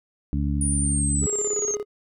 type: harmonic tone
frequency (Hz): 71.2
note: C#2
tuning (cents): +47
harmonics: 1 / 2 / 3 / 4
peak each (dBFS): -24 / -27 / -29 / -30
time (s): 0.33-1.26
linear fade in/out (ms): 0
type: linear sweep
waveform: sine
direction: down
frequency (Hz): 9630 to 6340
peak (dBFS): -24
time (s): 0.61-1.75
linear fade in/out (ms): 2
type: tone with tremolo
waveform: triangle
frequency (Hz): 415.9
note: G#4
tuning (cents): +2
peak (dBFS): -22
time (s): 1.21-1.85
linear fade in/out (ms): 50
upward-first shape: square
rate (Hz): 17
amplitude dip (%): 75
effects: none